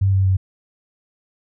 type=tone with pitch steps; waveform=sine; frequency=97.3 / 95.96 / 94.64 Hz; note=G2 / G2 / F#2; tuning=-12 / -36 / +40 cents; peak=-13 dBFS; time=0.01-0.37 s; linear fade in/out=10 ms; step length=120 ms; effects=none